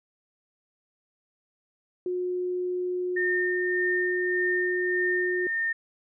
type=tone; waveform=sine; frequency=361.4 Hz; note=F#4; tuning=41 cents flat; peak=-26 dBFS; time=2.06-5.47 s; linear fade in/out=2 ms
type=tone with tremolo; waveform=sine; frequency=1820 Hz; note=A#6; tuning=42 cents flat; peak=-24 dBFS; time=3.16-5.73 s; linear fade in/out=10 ms; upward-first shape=sine; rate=1.7 Hz; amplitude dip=35%
effects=none